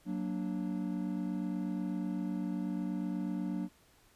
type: chord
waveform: triangle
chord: Gb augmented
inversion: none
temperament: equal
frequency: 185 / 233.1 / 293.7 Hz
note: Gb3 / Bb3 / D4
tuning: 0 / 0 / 0 cents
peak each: -34 / -37 / -36 dBFS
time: 0.05-3.69 s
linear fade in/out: 50 ms
effects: pink hiss -65 dBFS RMS until 4.15 s + resampled to 32000 Hz